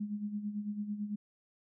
sine tone with tremolo, 207.7 Hz, G#3, in tune, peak -32 dBFS, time 0-1.16 s, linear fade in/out 10 ms, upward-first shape sine, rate 9 Hz, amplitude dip 65%, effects none

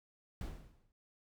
brown noise with exponential decay, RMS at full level -38 dBFS, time 0.41-0.92 s, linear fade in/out 1 ms, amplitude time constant 110 ms, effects none

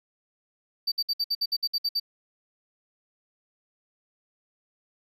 triangle tone bursts, 4627 Hz, D8, 27 cents flat, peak -22 dBFS, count 11, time 0.87-1.999 s, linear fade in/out 10 ms, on 49 ms, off 59 ms, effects none

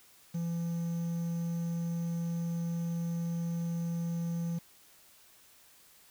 triangle tone with quantisation, 168.9 Hz, E3, 42 cents sharp, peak -29 dBFS, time 0.34-4.59 s, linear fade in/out 10 ms, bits 9, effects white hiss -60 dBFS RMS until 6.1 s

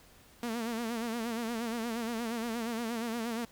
sawtooth tone with vibrato, 230.8 Hz, A#3, 17 cents flat, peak -29 dBFS, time 0.43-3.45 s, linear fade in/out 2 ms, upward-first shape sine, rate 8.5 Hz, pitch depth 80 cents each way, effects pink hiss -59 dBFS RMS until 3.51 s

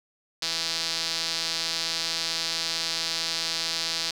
sawtooth tone with band-pass filter, 164.5 Hz, E3, 3 cents flat, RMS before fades -29 dBFS, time 0.42-4.11 s, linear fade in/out 5 ms, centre 4600 Hz, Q 3.1, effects 8-bit

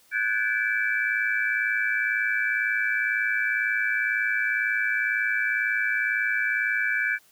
sine tone cluster, 1487 / 1607 / 1709 / 2314 Hz, F#6 / G6 / G#6 / D7, +8 / +43 / +49 / -26 cents, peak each -28 dBFS, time 0.11-7.19 s, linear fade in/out 50 ms, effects white hiss -59 dBFS RMS until 7.31 s

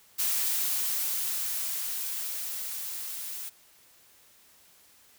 blue noise with level ramp, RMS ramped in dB -27 to -38 dBFS, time 0.18-3.5 s, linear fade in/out 20 ms, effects white hiss -59 dBFS RMS until 5.18 s

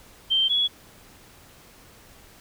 sine tone pair in turn, 3136 / 3371 Hz, G7 / G#7, 0 / +25 cents, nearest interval minor second, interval 125 cents, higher second, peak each -18 / -19 dBFS, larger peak first, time 0.3-0.49 / 0.49-0.68 s, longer neither, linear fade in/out 20 ms, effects pink hiss -51 dBFS RMS until 2.4 s

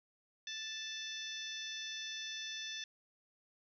harmonic tone with a mistuned harmonic, 880 Hz, A5, in tune, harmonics 2 / 3 / 4 / 5 / 6 / 7, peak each -48 / -50 / -44 / -56 / -50 / -50 dBFS, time 0.47-2.84 s, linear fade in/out 2 ms, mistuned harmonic 7, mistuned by -50 cents, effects none

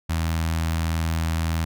sawtooth tone with notch filter, 81.6 Hz, E2, 17 cents flat, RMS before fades -24 dBFS, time 0.09-1.65 s, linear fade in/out 10 ms, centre 430 Hz, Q 0.89, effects none

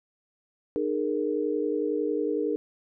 sine chord, D# suspended fourth, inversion none, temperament equal with one note detuned, 304.2 / 415.3 / 466.2 Hz, D#4 / G#4 / A#4, -39 / 0 / 0 cents, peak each -29 dBFS, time 0.76-2.56 s, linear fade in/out 0 ms, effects none

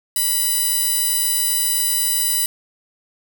15% pulse tone with high-pass filter, 987.8 Hz, B5, in tune, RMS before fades -19 dBFS, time 0.16-2.46 s, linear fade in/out 2 ms, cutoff 8600 Hz, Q 0.55, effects none

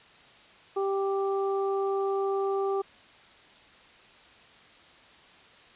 harmonic tone, 392 Hz, G4, in tune, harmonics 1 / 2 / 3, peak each -26 / -34 / -36 dBFS, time 0.76-2.82 s, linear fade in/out 10 ms, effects white hiss -54 dBFS RMS until 5.75 s + resampled to 8000 Hz

